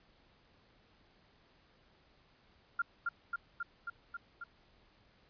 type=tone with echo; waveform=sine; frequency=1396.9 Hz; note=F6; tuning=in tune; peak=-29 dBFS; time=2.79-2.82 s; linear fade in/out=5 ms; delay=270 ms; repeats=6; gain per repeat=-2 dB; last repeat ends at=4.44 s; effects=pink hiss -67 dBFS RMS until 5.29 s + resampled to 11025 Hz